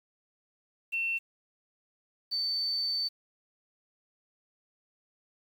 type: tone pair in turn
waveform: sine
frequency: 2700 / 4541 Hz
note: E7 / C#8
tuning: +41 / +41 cents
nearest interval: major sixth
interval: 900 cents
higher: second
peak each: -28 dBFS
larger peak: neither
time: 0.92-1.19 / 2.31-3.09 s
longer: second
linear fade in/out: 20 ms
effects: 9-bit